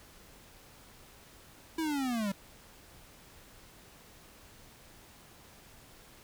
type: linear sweep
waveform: square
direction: down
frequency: 330 to 190.6 Hz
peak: -31 dBFS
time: 1.78-2.32 s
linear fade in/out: 5 ms
effects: pink hiss -56 dBFS RMS until 6.23 s

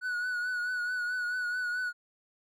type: tone with vibrato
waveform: triangle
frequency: 1472 Hz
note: F#6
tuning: 9 cents flat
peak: -28 dBFS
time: 0.01-1.93 s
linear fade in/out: 50 ms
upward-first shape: triangle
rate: 4.6 Hz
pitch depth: 44 cents each way
effects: none

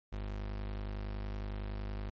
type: tone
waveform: 35% pulse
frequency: 50.8 Hz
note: G#1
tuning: 38 cents flat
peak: -35 dBFS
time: 0.12-2.1 s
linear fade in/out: 10 ms
effects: low-pass 4000 Hz 12 dB/octave + MP3 32 kbps

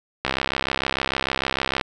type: click train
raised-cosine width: 0.3 ms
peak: -5 dBFS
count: 105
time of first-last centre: 0.25-1.812 s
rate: 66.6 Hz
effects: none

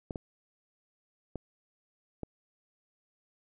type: clicks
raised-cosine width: 2 ms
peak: -23 dBFS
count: 4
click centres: 0.108 / 0.158 / 1.357 / 2.233 s
effects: none

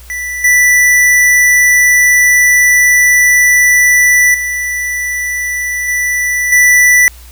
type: tone with level steps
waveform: square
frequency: 1974 Hz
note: B6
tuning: 1 cent flat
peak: -18 / -6 / -15 / -12 / -5 dBFS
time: 0.1-7.08 s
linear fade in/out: 0 ms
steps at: 0.44 / 4.34 / 5.88 / 6.52 s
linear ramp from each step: 5 ms
effects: added 60 Hz sine -33 dBFS peak until 7.31 s + white hiss -40 dBFS RMS until 7.31 s

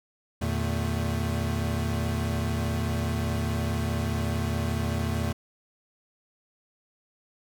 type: tone cluster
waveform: square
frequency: 82.7 / 116.4 / 150.3 / 223.3 Hz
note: E2 / A#2 / D3 / A3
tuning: +6 / -2 / +40 / +26 cents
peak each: -30 / -32 / -36 / -33 dBFS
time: 0.41-5.33 s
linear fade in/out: 10 ms
effects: none

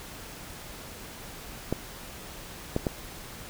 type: clicks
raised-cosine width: 2 ms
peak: -12 dBFS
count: 3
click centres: 1.726 / 2.764 / 2.868 s
effects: pink hiss -43 dBFS RMS until 3.49 s

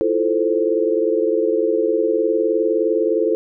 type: chord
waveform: sine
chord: F major seventh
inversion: third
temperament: equal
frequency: 329.6 / 349.2 / 440 / 523.3 Hz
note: E4 / F4 / A4 / C5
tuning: 0 / 0 / 0 / 0 cents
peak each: -22 / -23 / -18 / -22 dBFS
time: 0.01-3.35 s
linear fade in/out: 0 ms
effects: none

